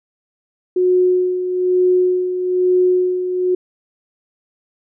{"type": "tone with tremolo", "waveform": "sine", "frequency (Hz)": 364.5, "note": "F#4", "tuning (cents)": -26, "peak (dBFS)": -10, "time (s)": [0.76, 3.55], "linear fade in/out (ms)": 5, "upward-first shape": "sine", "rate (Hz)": 1.1, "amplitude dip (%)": 60, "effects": []}